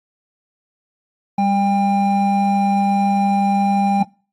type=tone pair together; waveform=triangle; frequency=198.48 / 799 Hz; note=G3 / G5; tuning=+22 / +33 cents; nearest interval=2 octaves; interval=2411 cents; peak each=-15 dBFS; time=1.38-4.03 s; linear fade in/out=5 ms; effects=noise-tail reverb RT60 0.4 s tail -24 dB re dry + AAC 32 kbps